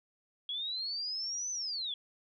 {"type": "linear two-way sweep", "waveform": "sine", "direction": "up then down", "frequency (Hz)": [3300, 6130, 3300], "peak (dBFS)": -34, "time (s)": [0.49, 1.94], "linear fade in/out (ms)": 2, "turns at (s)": 1.51, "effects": []}